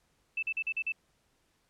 sine tone bursts, 2640 Hz, E7, 2 cents sharp, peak -29 dBFS, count 6, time 0.37-0.922 s, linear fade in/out 5 ms, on 57 ms, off 42 ms, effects pink hiss -72 dBFS RMS until 1.69 s + low-pass 11000 Hz 12 dB/octave

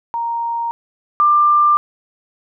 sine tone pair in turn, 932.3 / 1189.4 Hz, A#5 / D6, 0 / +22 cents, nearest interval major third, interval 422 cents, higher second, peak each -18 / -9 dBFS, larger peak second, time 0.14-0.71 / 1.2-1.77 s, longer neither, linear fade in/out 0 ms, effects none

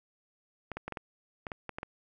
clicks, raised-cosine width 0.5 ms, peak -22 dBFS, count 10, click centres 0.717 / 0.77 / 0.88 / 0.923 / 0.972 / 1.468 / 1.518 / 1.693 / 1.785 / 1.831 s, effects none

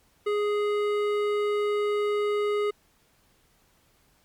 sine tone with hard clipping, 415.3 Hz, G#4, in tune, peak -25 dBFS, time 0.26-2.71 s, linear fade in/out 10 ms, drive 13 dB, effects pink hiss -64 dBFS RMS until 4.24 s + MP3 96 kbps

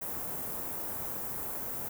white band-stop noise, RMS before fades -37 dBFS, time 0.01-1.89 s, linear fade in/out 10 ms, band 950 to 16000 Hz, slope 12 dB/octave, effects none

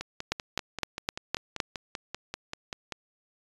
two click trains, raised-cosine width 0.2 ms, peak -17 / -9 dBFS, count 16 / 6, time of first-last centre 0.01-2.923 / 0.32-1.602 s, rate 5.15 / 3.9 Hz, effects resampled to 24000 Hz

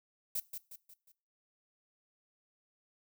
violet noise with echo, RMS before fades -35 dBFS, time 0.35-0.4 s, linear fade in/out 5 ms, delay 180 ms, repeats 4, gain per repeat -7 dB, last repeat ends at 1.12 s, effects noise-tail reverb RT60 0.4 s tail -21 dB re dry

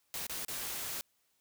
white noise with dropouts, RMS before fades -39 dBFS, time 0.14-1.01 s, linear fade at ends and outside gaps 0 ms, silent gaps 0.267-0.296 / 0.449-0.483 s, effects white hiss -75 dBFS RMS until 1.4 s

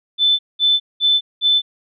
sine tone bursts, 3520 Hz, A7, in tune, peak -11 dBFS, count 4, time 0.18-1.62 s, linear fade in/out 50 ms, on 210 ms, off 200 ms, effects none

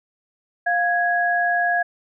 sine tone pair together, 702.1 / 1661.2 Hz, F5 / G#6, +9 / 0 cents, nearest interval octave + minor third, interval 1491 cents, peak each -20 dBFS, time 0.66-1.83 s, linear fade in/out 10 ms, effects none

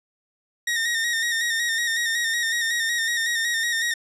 sawtooth tone with vibrato, 1855 Hz, A#6, 9 cents flat, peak -18 dBFS, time 0.67-3.94 s, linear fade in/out 5 ms, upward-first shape square, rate 5.4 Hz, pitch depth 37 cents each way, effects low-pass 10000 Hz 12 dB/octave

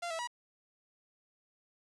sawtooth tone with pitch steps, 691 / 654 / 965 Hz, F5 / E5 / B5, -19 / -14 / -40 cents, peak -32 dBFS, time 0.02-0.275 s, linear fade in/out 10 ms, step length 85 ms, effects resampled to 22050 Hz + 10-bit

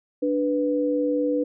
sine tone pair together, 293.7 / 493.9 Hz, D4 / B4, 0 / 0 cents, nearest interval major sixth, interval 900 cents, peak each -23 dBFS, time 0.22-1.44 s, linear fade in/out 10 ms, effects none

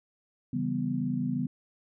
sine chord, C# half-diminished seventh, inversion none, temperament equal, 138.59 / 164.81 / 196 / 246.9 Hz, C#3 / E3 / G3 / B3, 0 / 0 / 0 / 0 cents, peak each -34 / -35 / -34 / -30 dBFS, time 0.53-1.47 s, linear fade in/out 5 ms, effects none

